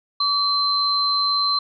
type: tone pair together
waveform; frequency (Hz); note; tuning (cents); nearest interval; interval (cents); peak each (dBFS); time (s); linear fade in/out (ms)
sine; 1147 / 4099; D6 / C8; -41 / -36; octave + minor seventh; 2205; -22 / -19; 0.2-1.59; 5
effects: none